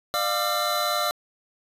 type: tone cluster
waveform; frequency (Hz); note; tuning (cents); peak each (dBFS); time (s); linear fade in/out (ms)
square; 601 / 705 / 1188 / 1368 / 3994; D5 / F5 / D6 / F6 / B7; +40 / +16 / +20 / -36 / +19; -30; 0.14-1.11; 0
effects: resampled to 32000 Hz + 8-bit